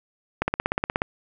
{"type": "click train", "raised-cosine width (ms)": 0.5, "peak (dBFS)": -7, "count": 11, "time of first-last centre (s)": [0.42, 1.019], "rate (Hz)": 16.7, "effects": []}